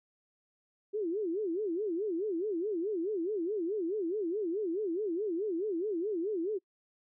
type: tone with vibrato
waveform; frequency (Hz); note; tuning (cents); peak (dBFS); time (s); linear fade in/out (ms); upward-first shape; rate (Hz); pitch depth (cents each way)
sine; 377.3; F#4; +34; -30; 0.93-6.59; 20; sine; 4.7; 260
effects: noise-tail reverb RT60 0.1 s tail -25 dB re dry